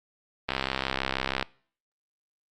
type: click train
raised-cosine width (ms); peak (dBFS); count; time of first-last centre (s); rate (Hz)
0.3; -10; 63; 0.49-1.427; 66.2
effects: noise-tail reverb RT60 0.5 s tail -24 dB re dry + Opus 24 kbps